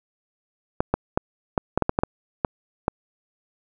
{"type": "clicks", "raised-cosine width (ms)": 1, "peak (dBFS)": -5, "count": 11, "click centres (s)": [0.805, 0.94, 1.175, 1.578, 1.776, 1.823, 1.894, 1.989, 2.035, 2.448, 2.881], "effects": []}